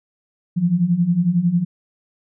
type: beating tone pair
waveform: sine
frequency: 167 / 178 Hz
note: E3 / F3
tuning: +23 / +33 cents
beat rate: 11 Hz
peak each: -20 / -16 dBFS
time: 0.56-1.65 s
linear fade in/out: 20 ms
effects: none